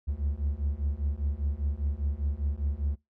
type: beating tone pair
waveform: triangle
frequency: 69.3 / 74.3 Hz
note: C#2 / D2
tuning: 0 / +21 cents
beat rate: 5 Hz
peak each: -29 / -28 dBFS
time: 0.07-2.96 s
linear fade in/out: 20 ms
effects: noise-tail reverb RT60 0.2 s tail -22 dB re dry